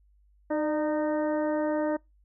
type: harmonic tone with a mistuned harmonic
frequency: 307.4 Hz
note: D#4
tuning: 21 cents flat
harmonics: 1 / 2 / 3 / 4 / 5 / 6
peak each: -28 / -28 / -36 / -43 / -43 / -44 dBFS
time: 0.5-1.97 s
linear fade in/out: 10 ms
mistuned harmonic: 2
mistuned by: -38 cents
effects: noise-tail reverb RT60 0.2 s tail -25 dB re dry + added 50 Hz sine -59 dBFS peak until 2.24 s